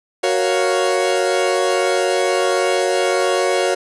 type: chord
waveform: 40% pulse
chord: Gb major seventh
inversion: none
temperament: equal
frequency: 370 / 466.2 / 554.4 / 698.5 Hz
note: Gb4 / Bb4 / Db5 / F5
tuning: 0 / 0 / 0 / 0 cents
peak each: -19 / -21 / -19 / -22 dBFS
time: 0.23-3.75 s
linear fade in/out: 10 ms
effects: resampled to 24000 Hz